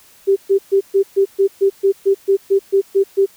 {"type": "tone bursts", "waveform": "sine", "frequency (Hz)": 392, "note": "G4", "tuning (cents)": 0, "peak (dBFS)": -9, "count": 14, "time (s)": [0.27, 3.262], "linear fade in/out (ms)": 20, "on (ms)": 93, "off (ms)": 130, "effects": ["white hiss -48 dBFS RMS until 3.36 s"]}